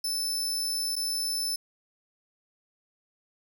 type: tone with dropouts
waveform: sawtooth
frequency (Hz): 5274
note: E8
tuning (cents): 0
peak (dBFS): -25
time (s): 0.04-1.56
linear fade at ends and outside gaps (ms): 5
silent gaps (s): 0.956-0.963
effects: none